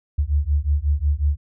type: beating tone pair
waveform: sine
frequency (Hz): 70.3 / 75.8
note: C#2 / D#2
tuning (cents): +25 / -45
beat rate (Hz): 5.5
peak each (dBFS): -20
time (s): 0.18-1.37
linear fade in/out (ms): 10
effects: none